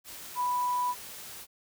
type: tone in noise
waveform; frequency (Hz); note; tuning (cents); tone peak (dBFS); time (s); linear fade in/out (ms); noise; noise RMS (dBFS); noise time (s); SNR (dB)
sine; 987.8; B5; 0; -26; 0.35-0.95; 50; white; -44; 0.04-1.47; +15
effects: none